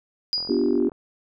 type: tone with exponential decay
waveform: sine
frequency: 4899 Hz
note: D#8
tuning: 28 cents flat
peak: -19 dBFS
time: 0.33-0.79 s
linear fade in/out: 0 ms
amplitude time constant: 98 ms
type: click train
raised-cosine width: 1 ms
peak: -28 dBFS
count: 24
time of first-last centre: 0.38-0.919 s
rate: 42.7 Hz
type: chord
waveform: sine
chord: G dominant seventh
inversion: first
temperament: equal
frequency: 246.9 / 293.7 / 349.2 / 392 Hz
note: B3 / D4 / F4 / G4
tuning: 0 / 0 / 0 / 0 cents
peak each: -24 dBFS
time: 0.49-0.89 s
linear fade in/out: 5 ms
effects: none